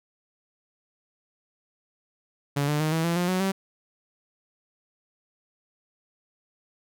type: tone with pitch steps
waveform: sawtooth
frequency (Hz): 142.5 / 148.81 / 155.4 / 162.28 / 169.46 / 176.96 / 184.8 / 192.98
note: C#3 / D3 / D#3 / E3 / E3 / F3 / F#3 / G3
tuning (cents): +48 / +23 / -2 / -27 / +48 / +23 / -2 / -27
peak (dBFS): -19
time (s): 2.56-3.52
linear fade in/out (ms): 10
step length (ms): 120
effects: none